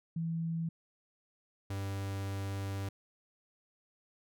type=tone pair in turn; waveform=sine / 45% pulse; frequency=164.81 / 98.19 Hz; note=E3 / G2; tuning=0 / +3 cents; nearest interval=major sixth; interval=897 cents; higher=first; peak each=-32 / -35 dBFS; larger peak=first; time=0.16-0.69 / 1.7-2.89 s; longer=second; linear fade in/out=5 ms; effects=none